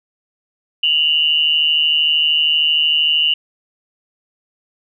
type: tone pair together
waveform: sine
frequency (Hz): 2809 / 2962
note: F7 / F#7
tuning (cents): +9 / +1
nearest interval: minor second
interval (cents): 92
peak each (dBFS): -15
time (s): 0.83-3.34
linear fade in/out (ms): 5
effects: none